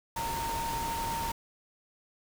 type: tone in noise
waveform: sine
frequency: 920 Hz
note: A#5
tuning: 23 cents flat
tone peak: -32 dBFS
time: 0.16-1.32 s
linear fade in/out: 5 ms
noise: pink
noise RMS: -37 dBFS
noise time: 0.16-1.32 s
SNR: +2 dB
effects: none